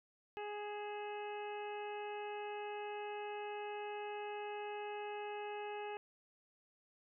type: harmonic tone with a mistuned harmonic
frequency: 415.3 Hz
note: G#4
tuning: in tune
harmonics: 1 / 2 / 3 / 4 / 5 / 6 / 7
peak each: -44 / -45 / -57 / -55 / -58 / -53 / -59 dBFS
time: 0.37-5.97 s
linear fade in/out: 0 ms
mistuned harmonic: 6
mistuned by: +57 cents
effects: none